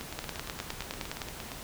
two click trains, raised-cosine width 0.2 ms, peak -16 / -21 dBFS, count 11 / 14, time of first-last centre 0.19-1.218 / 0.01-1.518 s, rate 9.73 / 8.62 Hz, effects pink hiss -43 dBFS RMS until 1.63 s

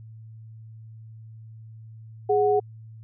sine tone pair together, 415.3 / 738.6 Hz, G#4 / F#5, 0 / -3 cents, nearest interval minor seventh, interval 997 cents, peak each -19 / -23 dBFS, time 2.29-2.6 s, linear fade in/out 10 ms, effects added 111 Hz sine -41 dBFS peak until 3.03 s

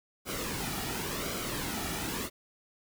pink noise with flanger, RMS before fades -35 dBFS, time 0.25-2.3 s, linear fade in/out 50 ms, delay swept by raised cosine 1.1 to 1.94 ms, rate 0.92 Hz, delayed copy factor -0.55, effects none

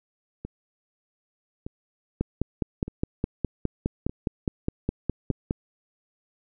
two click trains, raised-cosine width 3 ms, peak -21 / -11 dBFS, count 5 / 17, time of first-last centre 0.45-5.31 / 2.21-5.509 s, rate 0.823 / 4.85 Hz, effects none

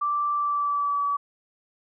sine tone with pitch glide, 1171 to 1144.3 Hz, D6 to D6, -5 to -45 cents, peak -22 dBFS, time 0.01-1.17 s, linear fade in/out 10 ms, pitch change -40 cents, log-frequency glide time 0.33-1.04 s, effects none

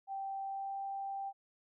sine tone with pitch glide, 781 to 786 Hz, G5 to G5, -7 to +4 cents, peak -37 dBFS, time 0.07-1.33 s, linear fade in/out 50 ms, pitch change +11 cents, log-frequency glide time 0.43-0.77 s, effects none

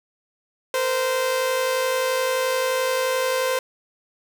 sawtooth tone pair together, 466 / 517.5 Hz, A#4 / C5, -1 / -19 cents, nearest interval major second, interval 182 cents, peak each -25 / -17 dBFS, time 0.74-3.59 s, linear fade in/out 2 ms, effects none

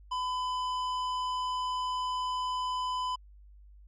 sine tone with tanh clipping, 1006 Hz, B5, 32 cents sharp, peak -32 dBFS, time 0.11-3.16 s, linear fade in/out 10 ms, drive 15 dB, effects added 50 Hz sine -51 dBFS peak until 3.87 s + low-pass 7000 Hz 12 dB/octave

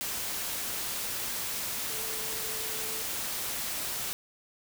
sine tone in noise, 440 Hz, A4, in tune, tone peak -45 dBFS, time 1.9-3.02 s, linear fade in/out 0 ms, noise white, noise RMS -34 dBFS, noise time 0.01-4.13 s, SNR -14 dB, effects none

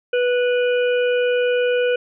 harmonic tone, 491.7 Hz, B4, 8 cents flat, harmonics 1 / 3 / 5 / 6, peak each -16 / -26 / -30 / -32 dBFS, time 0.13-1.96 s, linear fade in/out 5 ms, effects none

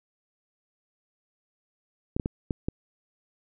clicks, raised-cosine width 3 ms, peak -14 dBFS, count 5, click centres 2.165 / 2.198 / 2.259 / 2.508 / 2.685 s, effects none

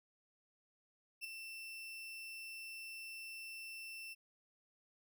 35% pulse tone with ADSR envelope, 2680 Hz, E7, 28 cents sharp, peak -38 dBFS, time 1.21-4.15 s, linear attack 34 ms, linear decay 9 ms, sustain -7 dB, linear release 26 ms, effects none

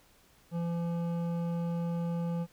sine tone with hard clipping, 170 Hz, F3, 46 cents flat, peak -32 dBFS, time 0.51-2.47 s, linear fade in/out 50 ms, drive 11 dB, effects pink hiss -63 dBFS RMS until 2.52 s

